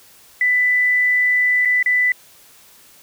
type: tone with dropouts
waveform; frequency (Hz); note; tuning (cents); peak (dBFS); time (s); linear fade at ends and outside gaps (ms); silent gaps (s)
sine; 1990; B6; +13; -13; 0.41-2.12; 2; 1.651-1.655 / 1.827-1.86
effects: white hiss -48 dBFS RMS until 3.02 s